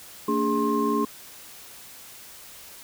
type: tone cluster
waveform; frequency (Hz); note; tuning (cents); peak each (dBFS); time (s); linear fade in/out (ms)
sine; 225.8 / 289.9 / 413.4 / 1061; A3 / D4 / G#4 / C6; +45 / -22 / -8 / +24; -26; 0.28-1.05; 5
effects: tanh soft clip ceiling -11 dBFS + white hiss -45 dBFS RMS until 2.83 s